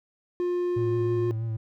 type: tone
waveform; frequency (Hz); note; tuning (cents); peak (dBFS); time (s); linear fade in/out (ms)
triangle; 354.5; F4; +26; -22; 0.4-1.31; 0
type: tone with vibrato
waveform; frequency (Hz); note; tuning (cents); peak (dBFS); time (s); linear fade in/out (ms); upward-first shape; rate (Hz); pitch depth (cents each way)
triangle; 112.6; A2; +40; -25; 0.76-1.57; 10; sine; 6.2; 33
effects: none